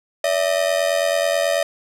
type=ring-modulated tone; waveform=45% pulse; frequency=617 Hz; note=D#5; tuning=15 cents flat; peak=-14 dBFS; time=0.24-1.63 s; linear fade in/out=2 ms; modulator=44.6 Hz; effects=low-pass 12000 Hz 12 dB/octave